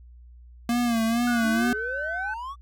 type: tone with vibrato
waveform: square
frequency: 233.1 Hz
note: A#3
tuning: in tune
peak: -22 dBFS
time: 0.69-1.73 s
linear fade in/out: 2 ms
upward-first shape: sine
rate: 2.2 Hz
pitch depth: 70 cents each way
type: tone with pitch glide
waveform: sine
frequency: 1464 to 1521.8 Hz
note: F#6 to F#6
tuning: -19 to +48 cents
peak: -28 dBFS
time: 1.27-2.34 s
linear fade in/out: 5 ms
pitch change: +67 cents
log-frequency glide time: 1.38-1.59 s
type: exponential sweep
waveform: triangle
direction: up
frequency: 271.4 to 1174.7 Hz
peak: -30 dBFS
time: 1.41-2.56 s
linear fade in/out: 50 ms
effects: added 60 Hz sine -45 dBFS peak until 2.61 s